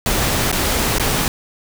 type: noise with dropouts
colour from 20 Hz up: pink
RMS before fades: -18 dBFS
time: 0.06-1.28 s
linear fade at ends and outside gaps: 1 ms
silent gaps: 0.516-0.526 / 0.984-0.997 s
effects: none